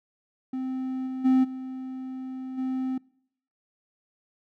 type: tone with level steps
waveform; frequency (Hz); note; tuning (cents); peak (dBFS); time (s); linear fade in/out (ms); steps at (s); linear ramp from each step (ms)
triangle; 259.9; C4; -11; -26 / -28 / -15 / -31 / -24; 0.53-2.98; 5; 1.06 / 1.24 / 1.43 / 2.57; 20
effects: noise-tail reverb RT60 0.7 s tail -25 dB re dry